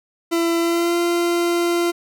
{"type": "tone with pitch glide", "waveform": "40% pulse", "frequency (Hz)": [336.2, 344.5], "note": ["E4", "F4"], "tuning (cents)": [34, -24], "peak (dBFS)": -16, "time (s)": [0.31, 1.92], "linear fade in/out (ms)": 20, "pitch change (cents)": 42, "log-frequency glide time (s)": [0.59, 0.97], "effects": []}